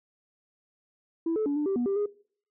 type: tone with pitch steps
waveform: sine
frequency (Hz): 330.1 / 433.8 / 286.3 / 296.8 / 389.5 / 242.6 / 394.4 / 413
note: E4 / A4 / D4 / D4 / G4 / B3 / G4 / G#4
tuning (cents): +2 / -25 / -44 / +18 / -11 / -31 / +11 / -10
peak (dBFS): -23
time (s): 1.26-2.06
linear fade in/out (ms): 5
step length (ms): 100
effects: noise-tail reverb RT60 0.5 s tail -21 dB re dry + tanh soft clip ceiling -22 dBFS